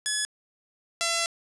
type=tone pair in turn; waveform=5% pulse; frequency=1700 / 674.6 Hz; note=G#6 / E5; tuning=+40 / +40 cents; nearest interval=octave + major third; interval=1600 cents; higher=first; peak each=-13 dBFS; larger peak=neither; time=0.06-0.25 / 1.01-1.26 s; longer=second; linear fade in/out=0 ms; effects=resampled to 24000 Hz + 8-bit